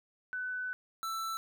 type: tone pair in turn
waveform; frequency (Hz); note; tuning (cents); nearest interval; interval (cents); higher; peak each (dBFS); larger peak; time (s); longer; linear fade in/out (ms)
sine / square; 1501 / 1328.4; F#6 / E6; +24 / +13; major second; 211; first; -34 / -35; first; 0.33-0.73 / 1.03-1.37; first; 0
effects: none